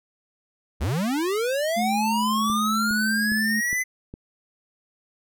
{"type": "linear sweep", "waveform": "square", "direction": "up", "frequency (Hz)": [55, 2043], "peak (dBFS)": -23, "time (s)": [0.8, 3.84], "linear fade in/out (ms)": 20}
{"type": "tone", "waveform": "sine", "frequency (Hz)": 216.3, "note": "A3", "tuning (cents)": -29, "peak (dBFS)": -24, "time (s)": [1.76, 3.61], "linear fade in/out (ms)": 20}
{"type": "click train", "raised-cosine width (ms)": 3, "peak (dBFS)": -24, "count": 5, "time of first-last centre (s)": [2.5, 4.139], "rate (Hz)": 2.44}
{"effects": []}